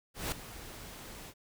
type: noise with ADSR envelope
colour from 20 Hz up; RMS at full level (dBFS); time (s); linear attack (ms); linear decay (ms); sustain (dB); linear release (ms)
pink; -33; 0.14-1.34; 180; 5; -14; 58
effects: none